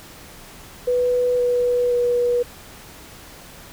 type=tone with pitch steps; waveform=sine; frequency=493.9 / 489.4 / 484.9 Hz; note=B4 / B4 / B4; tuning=0 / -16 / -32 cents; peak=-16 dBFS; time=0.87-2.43 s; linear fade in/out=10 ms; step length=520 ms; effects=pink hiss -42 dBFS RMS until 3.72 s